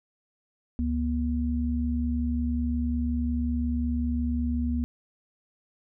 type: tone pair together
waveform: sine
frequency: 71.7 / 240.6 Hz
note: D2 / B3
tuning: -41 / -45 cents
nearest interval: octave + major sixth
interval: 2096 cents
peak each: -27 dBFS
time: 0.79-4.84 s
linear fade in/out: 0 ms
effects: none